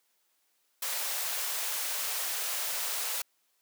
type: high-pass noise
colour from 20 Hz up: white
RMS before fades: -33 dBFS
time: 0.82-3.22 s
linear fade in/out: 5 ms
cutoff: 480 Hz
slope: 24 dB/octave
effects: white hiss -73 dBFS RMS until 3.61 s + high-pass 300 Hz 12 dB/octave